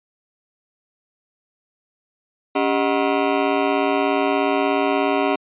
20% pulse ring-modulated tone, 339.8 Hz, F4, 47 cents flat, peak -9 dBFS, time 2.55-5.36 s, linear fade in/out 10 ms, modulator 58.4 Hz, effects resampled to 8000 Hz

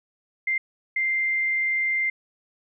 sine tone bursts at uneven times, 2093 Hz, C7, in tune, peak -21 dBFS, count 2, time 0.47-0.58 / 0.96-2.1 s, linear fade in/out 5 ms, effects none

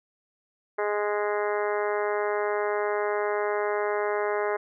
harmonic tone, 207.7 Hz, G#3, in tune, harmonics 2 / 3 / 4 / 5 / 6 / 7 / 8 / 9 / 10, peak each -27 / -31 / -33 / -35 / -37 / -38 / -39 / -40 / -41 dBFS, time 0.78-4.57 s, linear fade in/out 10 ms, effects none

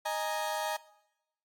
35% pulse chord, D# suspended fourth, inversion none, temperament equal, 622.3 / 830.6 / 932.3 Hz, D#5 / G#5 / A#5, 0 / 0 / 0 cents, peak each -34 dBFS, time 0.05-0.77 s, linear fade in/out 10 ms, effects noise-tail reverb RT60 0.9 s tail -20 dB re dry + AAC 64 kbps

